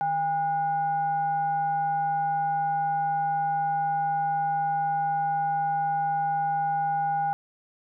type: tone with frequency modulation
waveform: sine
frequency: 806 Hz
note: G5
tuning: 48 cents sharp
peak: -23 dBFS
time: 0.01-7.33 s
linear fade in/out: 0 ms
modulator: 652 Hz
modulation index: 0.34
effects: none